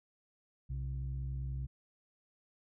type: tone pair together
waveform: sine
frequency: 62.7 / 132.86 Hz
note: B1 / C3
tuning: +27 / +27 cents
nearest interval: octave + minor second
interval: 1300 cents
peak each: -36 / -38 dBFS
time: 0.69-1.67 s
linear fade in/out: 20 ms
effects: tanh soft clip ceiling -31 dBFS